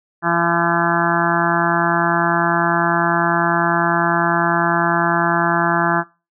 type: harmonic tone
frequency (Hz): 170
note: F3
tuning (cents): -46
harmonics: 1 / 2 / 4 / 5 / 6 / 7 / 8 / 9 / 10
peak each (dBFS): -23 / -23 / -23 / -23 / -23 / -23 / -23 / -23 / -23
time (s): 0.22-6.04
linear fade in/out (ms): 50
effects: noise-tail reverb RT60 0.3 s tail -22 dB re dry